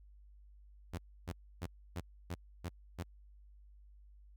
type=tone bursts; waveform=sawtooth; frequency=87.31 Hz; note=F2; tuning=in tune; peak=-34 dBFS; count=7; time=0.93-3.034 s; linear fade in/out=10 ms; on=52 ms; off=290 ms; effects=added 50 Hz sine -56 dBFS peak until 4.36 s